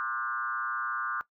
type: tone with frequency modulation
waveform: sine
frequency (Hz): 1318.5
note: E6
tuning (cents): 0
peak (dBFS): -29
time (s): 0-1.21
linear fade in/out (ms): 0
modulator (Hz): 126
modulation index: 1.8
effects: noise-tail reverb RT60 0.1 s tail -17 dB re dry